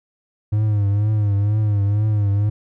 triangle tone with vibrato, 103.83 Hz, G#2, in tune, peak -13 dBFS, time 0.52-2.5 s, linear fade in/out 10 ms, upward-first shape triangle, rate 2.1 Hz, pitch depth 81 cents each way, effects none

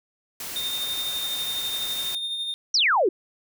white noise, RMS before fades -34 dBFS, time 0.4-2.15 s, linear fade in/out 2 ms
triangle tone with tremolo, 3650 Hz, A#7, 37 cents flat, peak -24 dBFS, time 0.56-2.54 s, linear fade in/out 0 ms, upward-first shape sine, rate 12 Hz, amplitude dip 35%
sine exponential sweep, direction down, 5950 to 332.7 Hz, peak -17 dBFS, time 2.74-3.09 s, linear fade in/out 5 ms
effects none

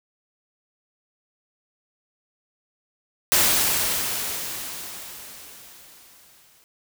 white noise with exponential decay, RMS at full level -17 dBFS, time 3.32-6.64 s, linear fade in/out 0 ms, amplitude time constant 720 ms, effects none

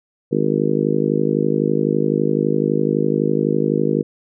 harmonic tone, 51.91 Hz, G#1, in tune, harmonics 3 / 4 / 5 / 6 / 7 / 8 / 9, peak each -23 / -23 / -23 / -23 / -23 / -23 / -23 dBFS, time 0.31-4.03 s, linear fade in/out 20 ms, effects none

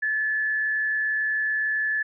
sine tone with frequency modulation, 1731 Hz, A6, 29 cents flat, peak -22 dBFS, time 0.02-2.03 s, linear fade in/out 10 ms, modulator 111 Hz, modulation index 0.34, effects none

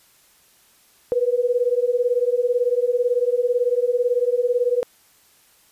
sine beating tone pair, 480 / 498 Hz, B4 / B4, -49 / +14 cents, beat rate 18 Hz, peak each -20 dBFS, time 1.12-4.83 s, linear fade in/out 0 ms, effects white hiss -56 dBFS RMS until 5.71 s + resampled to 32000 Hz

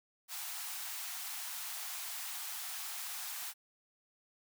white high-pass noise, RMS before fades -42 dBFS, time 0.28-3.54 s, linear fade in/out 50 ms, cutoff 680 Hz, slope 96 dB/octave, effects none

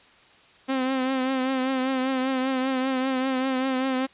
sawtooth tone with vibrato, 261.6 Hz, C4, in tune, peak -19 dBFS, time 0.68-4.07 s, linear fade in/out 20 ms, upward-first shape triangle, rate 5.1 Hz, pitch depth 51 cents each way, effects white hiss -54 dBFS RMS until 4.13 s + resampled to 8000 Hz

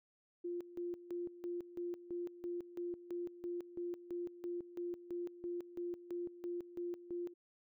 sine tone with tremolo, 349.2 Hz, F4, in tune, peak -38 dBFS, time 0.44-7.34 s, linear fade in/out 10 ms, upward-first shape square, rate 3 Hz, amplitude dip 80%, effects none

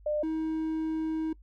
sine / triangle tone pair in turn, 600 / 317.3 Hz, D5 / D#4, +37 / +34 cents, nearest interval major seventh, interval 1103 cents, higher first, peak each -26 dBFS, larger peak neither, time 0.06-0.23 / 0.23-1.33 s, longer second, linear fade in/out 5 ms, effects noise-tail reverb RT60 0.1 s tail -23 dB re dry + added 50 Hz sine -51 dBFS peak until 1.42 s

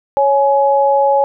sine tone pair together, 554.4 / 841 Hz, C#5 / G#5, 0 / +22 cents, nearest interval perfect fifth, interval 722 cents, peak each -12 dBFS, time 0.17-1.24 s, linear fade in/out 0 ms, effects none

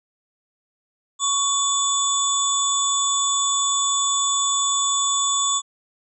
sine tone cluster, 1111 / 3477 / 6890 / 7740 Hz, C#6 / A7 / A8 / B8, +4 / -21 / -37 / -36 cents, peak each -24 dBFS, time 1.19-5.62 s, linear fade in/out 50 ms, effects none

